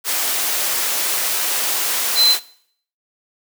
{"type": "tone in noise", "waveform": "sine", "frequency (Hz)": 4063, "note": "B7", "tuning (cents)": 48, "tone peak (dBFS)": -11, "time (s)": [2.15, 2.36], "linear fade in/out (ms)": 50, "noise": "white", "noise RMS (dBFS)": -20, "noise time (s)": [0.04, 2.4], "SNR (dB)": 6, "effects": ["noise-tail reverb RT60 0.6 s tail -19 dB re dry", "high-pass 400 Hz 12 dB/octave"]}